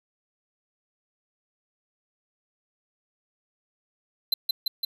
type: tone with echo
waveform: square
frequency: 4059 Hz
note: B7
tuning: 47 cents sharp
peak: -19 dBFS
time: 4.32-4.34 s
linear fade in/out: 5 ms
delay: 170 ms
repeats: 3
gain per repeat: -2 dB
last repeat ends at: 4.85 s
effects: none